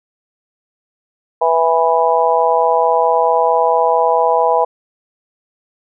harmonic tone, 164.5 Hz, E3, 3 cents flat, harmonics 3 / 4 / 5 / 6, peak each -16 / -16 / -16 / -16 dBFS, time 1.41-4.65 s, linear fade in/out 10 ms, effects none

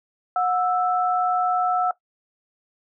sine tone pair together, 728 / 1320.6 Hz, F#5 / E6, -28 / +3 cents, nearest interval minor seventh, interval 1031 cents, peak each -20 / -23 dBFS, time 0.36-1.91 s, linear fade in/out 2 ms, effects noise-tail reverb RT60 0.1 s tail -17 dB re dry

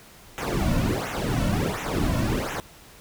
brown noise with flanger, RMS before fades -25 dBFS, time 0.38-2.6 s, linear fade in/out 0 ms, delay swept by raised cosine 0.21 to 2.51 ms, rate 1.4 Hz, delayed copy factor -0.95, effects pink hiss -49 dBFS RMS until 3 s

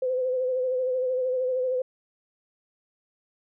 sine tone with vibrato, 510 Hz, C5, 44 cents flat, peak -23 dBFS, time 0.02-1.82 s, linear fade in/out 5 ms, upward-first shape sine, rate 13 Hz, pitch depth 39 cents each way, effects none

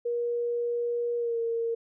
sine tone with pitch glide, 476.1 to 461.2 Hz, A#4 to A#4, +37 to -19 cents, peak -26 dBFS, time 0.05-1.75 s, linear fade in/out 10 ms, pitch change -56 cents, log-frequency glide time 1.17-1.39 s, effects none

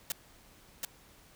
white noise with echo, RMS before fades -33 dBFS, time 0.1-0.12 s, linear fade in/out 2 ms, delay 730 ms, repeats 1, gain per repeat -2 dB, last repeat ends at 0.85 s, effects pink hiss -59 dBFS RMS until 1.35 s

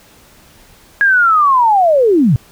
sine linear sweep, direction down, 1661.2 to 109.2 Hz, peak -7 dBFS, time 1.01-2.36 s, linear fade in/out 0 ms, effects pink hiss -45 dBFS RMS until 2.51 s

